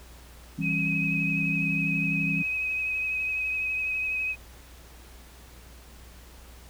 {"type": "chord", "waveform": "sine", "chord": "C# diminished", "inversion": "first", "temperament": "equal with one note detuned", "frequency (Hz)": [164.81, 196, 271.2], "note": ["E3", "G3", "C#4"], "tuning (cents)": [0, 0, -38], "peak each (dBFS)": [-29, -32, -33], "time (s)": [0.58, 2.43], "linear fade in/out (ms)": 10}
{"type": "tone with vibrato", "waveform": "sine", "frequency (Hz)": 2534, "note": "D#7", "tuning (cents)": 31, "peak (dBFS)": -26, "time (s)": [0.61, 4.36], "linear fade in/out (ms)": 50, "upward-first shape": "triangle", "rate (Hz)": 12, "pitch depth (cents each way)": 24}
{"effects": ["added 60 Hz sine -48 dBFS peak until 6.69 s", "pink hiss -52 dBFS RMS until 6.69 s"]}